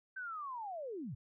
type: linear sweep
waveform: sine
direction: down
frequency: 1561 to 98 Hz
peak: -40 dBFS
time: 0.16-1.15 s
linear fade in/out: 10 ms
effects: none